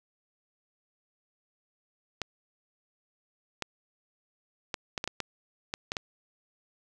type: clicks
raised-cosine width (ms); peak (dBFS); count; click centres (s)
0.2; -14; 10; 2.217 / 3.623 / 4.742 / 4.978 / 5.041 / 5.076 / 5.203 / 5.739 / 5.919 / 5.968
effects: none